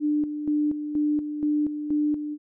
sine tone with tremolo, 298.2 Hz, D4, 27 cents sharp, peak -20 dBFS, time 0-2.38 s, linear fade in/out 50 ms, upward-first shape square, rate 2.1 Hz, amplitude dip 60%, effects none

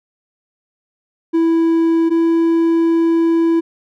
triangle tone pair in turn, 329.6 / 331.5 Hz, E4 / E4, 0 / +10 cents, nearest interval unison, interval 10 cents, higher second, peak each -9 dBFS, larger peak neither, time 1.33-2.1 / 2.1-3.61 s, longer second, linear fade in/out 20 ms, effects none

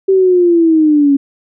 sine linear sweep, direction down, 388.4 to 275 Hz, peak -6 dBFS, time 0.08-1.17 s, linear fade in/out 10 ms, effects none

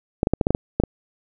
clicks, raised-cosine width 2 ms, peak -4 dBFS, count 9, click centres 0.231 / 0.271 / 0.336 / 0.412 / 0.469 / 0.506 / 0.549 / 0.8 / 0.837 s, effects none

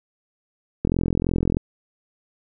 click train, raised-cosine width 3 ms, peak -8 dBFS, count 32, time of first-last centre 0.85-1.569 s, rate 43.1 Hz, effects none

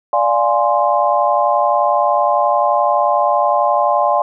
sine chord, D half-diminished seventh, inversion none, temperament equal, 587.3 / 698.5 / 830.6 / 1046.5 Hz, D5 / F5 / Ab5 / C6, 0 / 0 / 0 / 0 cents, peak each -17 dBFS, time 0.13-4.22 s, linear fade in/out 2 ms, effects none

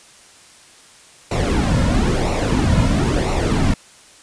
brown noise with flanger, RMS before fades -17 dBFS, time 1.31-3.74 s, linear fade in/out 5 ms, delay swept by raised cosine 0.61 to 2.61 ms, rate 1 Hz, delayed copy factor -0.65, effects white hiss -46 dBFS RMS until 4.22 s + resampled to 22050 Hz

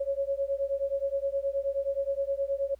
sine beating tone pair, 548 / 557.5 Hz, C#5 / C#5, -20 / +10 cents, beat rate 9.5 Hz, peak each -30 / -30 dBFS, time 0-2.75 s, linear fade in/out 10 ms, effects added 60 Hz sine -54 dBFS peak until 2.79 s + pink hiss -68 dBFS RMS until 2.79 s

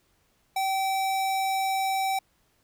square tone, 771 Hz, G5, 29 cents flat, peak -25 dBFS, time 0.56-2.19 s, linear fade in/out 5 ms, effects pink hiss -68 dBFS RMS until 2.63 s

